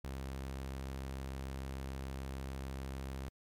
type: tone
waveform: sawtooth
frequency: 66.8 Hz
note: C2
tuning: 36 cents sharp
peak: -36 dBFS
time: 0.04-3.29 s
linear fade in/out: 5 ms
effects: MP3 96 kbps